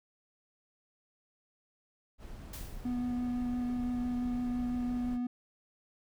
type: noise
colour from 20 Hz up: brown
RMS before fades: -44 dBFS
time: 2.18-5.19 s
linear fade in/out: 50 ms
type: noise with exponential decay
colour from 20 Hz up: white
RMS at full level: -44 dBFS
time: 2.53-3.04 s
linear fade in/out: 5 ms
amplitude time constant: 110 ms
type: tone with vibrato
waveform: triangle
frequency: 245.5 Hz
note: B3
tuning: 10 cents flat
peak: -29 dBFS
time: 2.85-5.27 s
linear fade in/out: 5 ms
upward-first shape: sine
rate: 5.9 Hz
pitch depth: 10 cents each way
effects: none